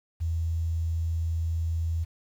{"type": "tone with quantisation", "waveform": "sine", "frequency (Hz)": 82.41, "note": "E2", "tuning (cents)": 0, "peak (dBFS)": -25, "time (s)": [0.2, 2.05], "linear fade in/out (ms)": 20, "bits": 9, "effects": []}